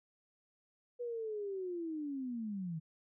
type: linear sweep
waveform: sine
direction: down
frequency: 490 to 153.8 Hz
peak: -37 dBFS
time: 0.99-2.8 s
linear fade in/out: 20 ms
effects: none